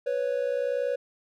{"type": "tone pair together", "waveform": "triangle", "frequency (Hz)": [493.9, 554.4], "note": ["B4", "C#5"], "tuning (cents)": [0, 0], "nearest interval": "major second", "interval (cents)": 200, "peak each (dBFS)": [-26, -26], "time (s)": [0.06, 0.96], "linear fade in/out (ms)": 10, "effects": []}